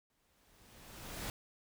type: noise with exponential growth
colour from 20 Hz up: pink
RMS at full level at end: -40 dBFS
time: 0.1-1.3 s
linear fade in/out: 1 ms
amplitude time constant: 260 ms
effects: none